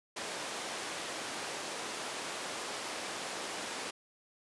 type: band-pass noise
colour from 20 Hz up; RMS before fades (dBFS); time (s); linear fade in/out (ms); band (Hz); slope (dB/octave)
pink; -40; 0.16-3.91; 10; 370 to 9600; 12
effects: resampled to 24000 Hz

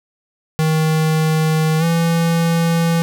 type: tone with pitch glide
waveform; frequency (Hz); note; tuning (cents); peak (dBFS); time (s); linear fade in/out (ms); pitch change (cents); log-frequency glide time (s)
square; 157.6 to 166.97; D#3 to E3; +23 to +23; -14; 0.59-3.02; 0; +100; 1.79-1.84
effects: none

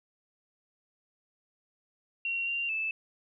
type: tone with pitch steps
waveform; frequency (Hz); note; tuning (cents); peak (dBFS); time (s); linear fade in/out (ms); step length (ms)
sine; 2743 / 2772 / 2629; F7 / F7 / E7; -32 / -14 / -5; -29; 2.25-2.91; 2; 220
effects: none

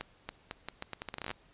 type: accelerating click train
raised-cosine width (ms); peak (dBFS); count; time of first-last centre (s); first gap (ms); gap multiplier
0.3; -21; 17; 0.01-1.313; 280; 0.79
effects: pink hiss -63 dBFS RMS until 1.53 s + resampled to 8000 Hz

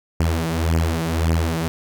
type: beating tone pair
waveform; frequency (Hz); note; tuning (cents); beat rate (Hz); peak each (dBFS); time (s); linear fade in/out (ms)
sawtooth; 80.9 / 82.7; E2 / E2; -32 / +6; 1.8; -17; 0.2-1.68; 0
effects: none

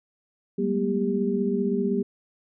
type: tone cluster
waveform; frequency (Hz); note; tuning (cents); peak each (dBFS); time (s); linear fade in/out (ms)
sine; 192.6 / 208.2 / 238.1 / 398.7; G3 / G#3 / A#3 / G4; -30 / +5 / +37 / +29; -27 / -31 / -27 / -26; 0.58-2.03; 10
effects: none

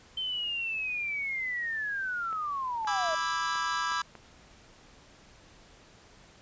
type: linear sweep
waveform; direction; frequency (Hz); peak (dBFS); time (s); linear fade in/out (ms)
sine; down; 3107 to 618; -30; 0.17-3.15; 5
type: clicks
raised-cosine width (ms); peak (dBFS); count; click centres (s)
0.5; -31; 7; 2.328 / 2.848 / 3.087 / 3.13 / 3.556 / 3.919 / 4.153
type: chord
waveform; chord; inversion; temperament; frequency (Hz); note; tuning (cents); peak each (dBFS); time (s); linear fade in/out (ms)
45% pulse; E dominant seventh; second; equal with one note detuned; 987.8 / 1174.7 / 1318.5 / 1632.7; B5 / D6 / E6 / G#6; 0 / 0 / 0 / -30; -34; 2.87-4.02; 5
effects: pink hiss -56 dBFS RMS until 6.41 s + resampled to 16000 Hz

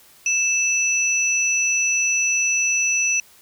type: tone pair together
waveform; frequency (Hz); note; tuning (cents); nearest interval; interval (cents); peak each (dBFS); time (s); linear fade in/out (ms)
sine; 2637 / 5920; E7 / F#8; 0 / 0; octave + major second; 1400; -20; 0.26-3.2; 2
effects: white hiss -51 dBFS RMS until 3.41 s

